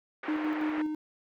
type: band-pass noise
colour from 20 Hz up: white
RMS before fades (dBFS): -39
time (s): 0.23-0.82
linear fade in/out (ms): 5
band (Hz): 310 to 2000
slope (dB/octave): 24
type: tone with tremolo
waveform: triangle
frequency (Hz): 307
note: D#4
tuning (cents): -23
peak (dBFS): -25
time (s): 0.28-0.95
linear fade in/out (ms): 5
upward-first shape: square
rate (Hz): 6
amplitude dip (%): 35
effects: none